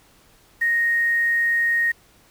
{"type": "tone with quantisation", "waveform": "sine", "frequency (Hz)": 1864.7, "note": "A#6", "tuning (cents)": 0, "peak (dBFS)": -17, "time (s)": [0.61, 1.92], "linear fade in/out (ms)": 10, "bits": 7, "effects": ["pink hiss -55 dBFS RMS until 2.3 s"]}